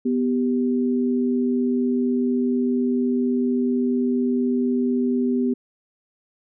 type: tone pair together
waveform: sine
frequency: 247.8 / 392 Hz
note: B3 / G4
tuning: +6 / 0 cents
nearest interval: minor sixth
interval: 794 cents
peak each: -19 / -25 dBFS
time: 0.05-5.54 s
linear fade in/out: 10 ms
effects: none